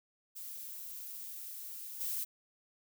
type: noise with level steps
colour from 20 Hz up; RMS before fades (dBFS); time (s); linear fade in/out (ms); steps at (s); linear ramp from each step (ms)
violet; -45 / -37; 0.35-2.25; 20; 2; 10
effects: none